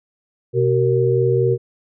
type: tone cluster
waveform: sine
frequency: 125.8 / 379.5 / 463.9 Hz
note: B2 / F#4 / A#4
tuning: +32 / +44 / -8 cents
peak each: -18 dBFS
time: 0.53-1.58 s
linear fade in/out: 50 ms
effects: none